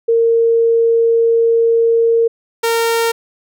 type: tone pair in turn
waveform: sine / sawtooth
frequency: 460.1 / 460.1 Hz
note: A#4 / A#4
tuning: -23 / -23 cents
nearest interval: unison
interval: 0 cents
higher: neither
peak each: -9 dBFS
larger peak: neither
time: 0.08-2.28 / 2.63-3.12 s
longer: first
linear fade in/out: 10 ms
effects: none